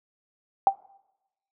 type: tone with exponential decay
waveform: sine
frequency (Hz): 784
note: G5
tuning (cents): 0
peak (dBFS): -10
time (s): 0.67-0.75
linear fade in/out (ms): 1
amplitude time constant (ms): 17
effects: noise-tail reverb RT60 0.9 s tail -22 dB re dry